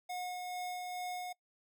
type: tone with tremolo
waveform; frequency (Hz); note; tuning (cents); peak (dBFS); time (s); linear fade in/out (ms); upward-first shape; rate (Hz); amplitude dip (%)
square; 724; F#5; -38; -38; 0.09-1.33; 10; sine; 2.3; 25
effects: noise-tail reverb RT60 0.1 s tail -23 dB re dry